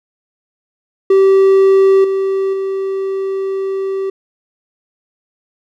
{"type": "tone with level steps", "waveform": "triangle", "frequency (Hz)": 387, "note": "G4", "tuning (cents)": -22, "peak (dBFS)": [-4, -11, -14], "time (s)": [1.1, 4.1], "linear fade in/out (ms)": 5, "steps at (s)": [2.04, 2.53], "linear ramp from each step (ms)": 5, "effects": []}